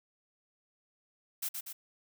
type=noise with echo; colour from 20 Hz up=blue; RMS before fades=-35 dBFS; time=1.42-1.49 s; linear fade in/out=10 ms; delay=120 ms; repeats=2; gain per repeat=-4 dB; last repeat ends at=1.73 s; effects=none